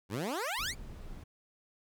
15% pulse exponential sweep, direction up, 87.6 to 2438 Hz, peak -27 dBFS, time 0.09-0.75 s, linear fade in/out 50 ms
brown noise, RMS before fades -45 dBFS, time 0.58-1.24 s, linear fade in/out 10 ms
effects none

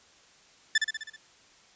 sawtooth tone with echo, 1758 Hz, A6, 2 cents flat, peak -16 dBFS, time 0.75-0.78 s, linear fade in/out 5 ms, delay 64 ms, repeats 6, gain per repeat -4 dB, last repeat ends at 1.164 s, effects white hiss -58 dBFS RMS until 1.75 s + resampled to 16000 Hz

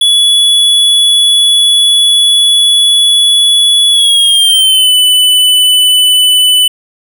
square tone with pitch glide, 3402 to 2996 Hz, G#7 to F#7, +41 to +21 cents, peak -5 dBFS, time 0.01-6.68 s, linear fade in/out 5 ms, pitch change -220 cents, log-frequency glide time 3.91-4.92 s, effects none

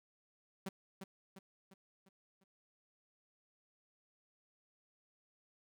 sawtooth tone with echo, 192.3 Hz, G3, 33 cents flat, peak -35 dBFS, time 0.66-0.69 s, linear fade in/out 5 ms, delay 350 ms, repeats 5, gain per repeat -6 dB, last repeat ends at 2.44 s, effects none

